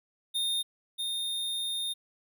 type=tone pair in turn; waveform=square; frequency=3659 / 3659 Hz; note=A#7 / A#7; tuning=-33 / -33 cents; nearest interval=unison; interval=0 cents; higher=neither; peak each=-28 / -31 dBFS; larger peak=first; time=0.34-0.63 / 0.98-1.94 s; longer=second; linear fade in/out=20 ms; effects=none